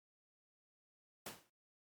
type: noise with exponential decay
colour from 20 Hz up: pink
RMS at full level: -42 dBFS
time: 1.26-1.5 s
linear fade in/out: 5 ms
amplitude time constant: 52 ms
effects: high-pass 150 Hz 12 dB/octave + MP3 96 kbps